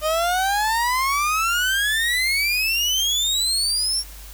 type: exponential sweep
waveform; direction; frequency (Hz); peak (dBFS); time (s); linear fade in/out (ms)
30% pulse; up; 606 to 5588; -16; 0.01-4.04; 50
effects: added 50 Hz sine -38 dBFS peak until 4.33 s + white hiss -43 dBFS RMS until 4.33 s